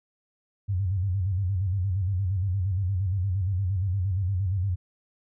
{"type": "tone with vibrato", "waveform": "sine", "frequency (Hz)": 94.5, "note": "F#2", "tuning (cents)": 37, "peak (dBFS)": -23, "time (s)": [0.68, 4.76], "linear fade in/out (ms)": 20, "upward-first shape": "square", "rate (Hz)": 8.6, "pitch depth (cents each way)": 100, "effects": []}